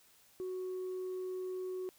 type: tone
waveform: sine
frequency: 370 Hz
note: F#4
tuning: in tune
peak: -35 dBFS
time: 0.4-1.89 s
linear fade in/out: 0 ms
effects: tanh soft clip ceiling -35 dBFS + white hiss -65 dBFS RMS until 1.98 s